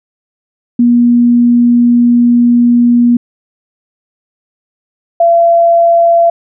sine tone pair in turn, 240 / 678.8 Hz, B3 / F5, -49 / -49 cents, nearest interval octave + tritone, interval 1800 cents, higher second, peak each -4 dBFS, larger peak neither, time 0.79-3.17 / 5.2-6.3 s, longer first, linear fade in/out 5 ms, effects none

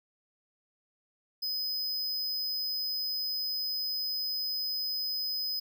square tone, 5030 Hz, D#8, 18 cents sharp, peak -31 dBFS, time 1.42-5.6 s, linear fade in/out 10 ms, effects none

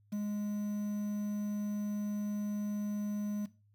triangle tone with quantisation, 207.3 Hz, G#3, 3 cents flat, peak -31 dBFS, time 0.12-3.46 s, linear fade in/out 10 ms, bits 9, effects noise-tail reverb RT60 0.3 s tail -17 dB re dry + added 103 Hz sine -64 dBFS peak until 3.74 s

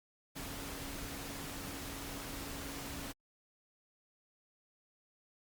sine tone in noise, 278.3 Hz, C#4, 7 cents sharp, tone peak -49 dBFS, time 0.35-3.13 s, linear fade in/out 20 ms, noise pink, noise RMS -44 dBFS, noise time 0.35-3.13 s, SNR -8 dB, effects Opus 48 kbps

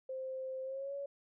sine tone with pitch glide, 523.3 to 560.9 Hz, C5 to C#5, 0 to +20 cents, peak -38 dBFS, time 0.09-1.06 s, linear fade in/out 5 ms, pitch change +120 cents, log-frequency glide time 0.63-0.94 s, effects none

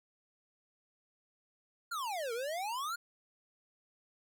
square exponential two-way sweep, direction down then up, 1454 to 445.4 to 1454 Hz, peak -36 dBFS, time 1.91-2.96 s, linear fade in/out 10 ms, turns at 2.33 s, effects none

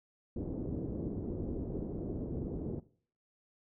white low-pass noise, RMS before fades -38 dBFS, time 0.36-2.8 s, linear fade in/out 5 ms, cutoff 380 Hz, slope 24 dB/octave, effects noise-tail reverb RT60 0.5 s tail -19 dB re dry

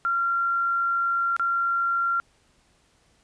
sine tone with dropouts, 1377 Hz, F6, 25 cents flat, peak -21 dBFS, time 0.05-2.2 s, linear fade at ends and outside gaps 0 ms, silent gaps 1.365-1.396 s, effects pink hiss -63 dBFS RMS until 3.23 s + resampled to 22050 Hz

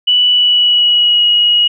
sine tone with pitch glide, 2960 to 2899 Hz, F#7 to F#7, 0 to -36 cents, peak -7 dBFS, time 0.07-1.68 s, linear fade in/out 10 ms, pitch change -36 cents, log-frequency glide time 0.31-1.25 s, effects none

